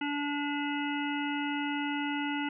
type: harmonic tone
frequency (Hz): 289.3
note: D4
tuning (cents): -26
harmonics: 1 / 3 / 5 / 7 / 9 / 10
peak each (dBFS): -32 / -37 / -39 / -40 / -42 / -42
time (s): 0.01-2.49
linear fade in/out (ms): 5
effects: none